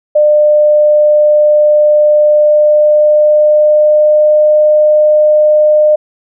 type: tone with pitch glide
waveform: sine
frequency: 600 to 606.3 Hz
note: D5 to D#5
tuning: +37 to -45 cents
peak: -4 dBFS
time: 0.15-5.96 s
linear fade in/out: 10 ms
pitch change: +18 cents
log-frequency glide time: 2.29-4.55 s
effects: none